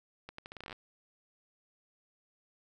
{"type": "accelerating click train", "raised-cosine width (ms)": 0.3, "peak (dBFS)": -28, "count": 13, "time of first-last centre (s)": [0.29, 0.728], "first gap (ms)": 94, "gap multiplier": 0.8, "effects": []}